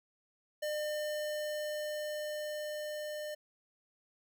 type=tone with level ramp; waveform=square; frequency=603 Hz; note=D5; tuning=46 cents sharp; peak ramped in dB=-34 to -39 dBFS; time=0.62-3.35 s; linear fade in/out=10 ms; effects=none